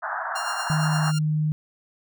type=band-pass noise; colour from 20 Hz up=white; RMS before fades=-29 dBFS; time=0.02-1.12 s; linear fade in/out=20 ms; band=640 to 1700 Hz; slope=96 dB/octave
type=tone with tremolo; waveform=10% pulse; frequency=1400 Hz; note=F6; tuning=4 cents sharp; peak=-21 dBFS; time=0.35-1.19 s; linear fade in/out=10 ms; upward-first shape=triangle; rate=8.7 Hz; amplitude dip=55%
type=tone with pitch glide; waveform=sine; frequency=155.56 to 153.42 Hz; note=D#3 to D#3; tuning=0 to -24 cents; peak=-20 dBFS; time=0.7-1.52 s; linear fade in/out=0 ms; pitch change=-24 cents; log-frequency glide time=0.84-1.25 s
effects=none